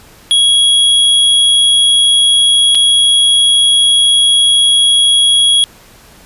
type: tone with dropouts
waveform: square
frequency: 3322 Hz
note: G#7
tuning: in tune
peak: -7 dBFS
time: 0.31-5.64 s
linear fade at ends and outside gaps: 0 ms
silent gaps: 2.748-2.753 s
effects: pink hiss -41 dBFS RMS until 6.25 s + resampled to 32000 Hz